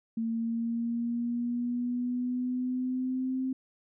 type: linear sweep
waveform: sine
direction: up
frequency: 226.3 to 261.6 Hz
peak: -28 dBFS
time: 0.17-3.53 s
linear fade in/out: 5 ms
effects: none

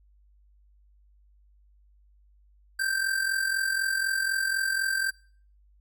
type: tone with amplitude modulation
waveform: square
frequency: 1568 Hz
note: G6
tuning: in tune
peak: -23 dBFS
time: 2.79-5.11 s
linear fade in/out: 10 ms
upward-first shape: sine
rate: 44 Hz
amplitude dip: 60%
effects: noise-tail reverb RT60 0.5 s tail -24 dB re dry + added 50 Hz sine -57 dBFS peak until 5.8 s

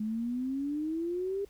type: exponential sweep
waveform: sine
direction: up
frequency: 211 to 405.8 Hz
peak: -30 dBFS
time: 0-1.45 s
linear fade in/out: 5 ms
effects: added 55 Hz sine -61 dBFS peak until 1.49 s + pink hiss -63 dBFS RMS until 1.49 s

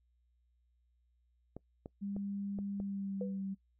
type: clicks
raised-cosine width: 2 ms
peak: -31 dBFS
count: 5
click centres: 1.566 / 1.859 / 2.165 / 2.588 / 2.801 s
type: tone with pitch glide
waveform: sine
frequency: 200 to 194.19 Hz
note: G3 to G3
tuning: +35 to -16 cents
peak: -36 dBFS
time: 2.01-3.55 s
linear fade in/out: 20 ms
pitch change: -51 cents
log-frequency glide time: 2.73-3.28 s
type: tone with exponential decay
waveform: sine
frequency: 493.9 Hz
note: B4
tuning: in tune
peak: -34 dBFS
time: 3.21-3.42 s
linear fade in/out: 2 ms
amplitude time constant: 44 ms
effects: noise-tail reverb RT60 0.1 s tail -23 dB re dry + added 60 Hz sine -70 dBFS peak until 3.79 s

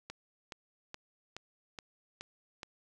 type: click train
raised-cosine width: 0.2 ms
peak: -25 dBFS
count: 7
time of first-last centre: 0.1-2.632 s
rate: 2.37 Hz
effects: none

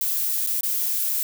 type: noise with dropouts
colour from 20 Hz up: violet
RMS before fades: -24 dBFS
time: 0.01-1.23 s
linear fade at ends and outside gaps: 1 ms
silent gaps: 0.465-0.471 / 0.609-0.632 s
effects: none

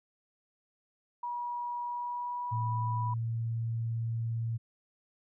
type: tone with pitch glide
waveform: sine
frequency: 964 to 982.6 Hz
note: B5 to B5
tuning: -42 to -9 cents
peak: -33 dBFS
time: 1.23-3.14 s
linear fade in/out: 5 ms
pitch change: +33 cents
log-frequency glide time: 1.83-2.8 s
type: tone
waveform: sine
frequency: 114.7 Hz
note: A#2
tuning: 28 cents flat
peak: -30 dBFS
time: 2.51-4.58 s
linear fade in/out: 20 ms
effects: none

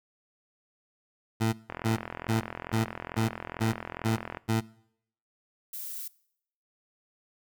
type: tone bursts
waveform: 20% pulse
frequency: 111.9 Hz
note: A2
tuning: 30 cents sharp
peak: -19 dBFS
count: 8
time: 1.4-4.61 s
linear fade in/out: 20 ms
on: 130 ms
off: 310 ms
type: click train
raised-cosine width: 0.5 ms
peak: -20 dBFS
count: 114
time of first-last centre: 1.7-4.371 s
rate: 42.3 Hz
type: noise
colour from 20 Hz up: violet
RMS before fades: -38 dBFS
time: 5.73-6.08 s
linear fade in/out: 5 ms
effects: noise-tail reverb RT60 0.7 s tail -22 dB re dry

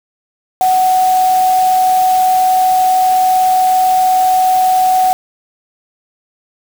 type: tone in noise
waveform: sine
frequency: 744 Hz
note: F#5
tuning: 9 cents sharp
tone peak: -8 dBFS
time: 0.61-5.13 s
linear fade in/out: 0 ms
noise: white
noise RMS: -26 dBFS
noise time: 0.61-5.13 s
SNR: +15 dB
effects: none

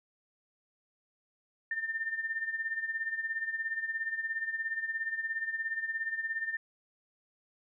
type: tone with tremolo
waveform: sine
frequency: 1800 Hz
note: A6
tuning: 39 cents sharp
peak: -29 dBFS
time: 1.71-6.57 s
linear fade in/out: 2 ms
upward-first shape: sine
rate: 17 Hz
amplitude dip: 70%
effects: none

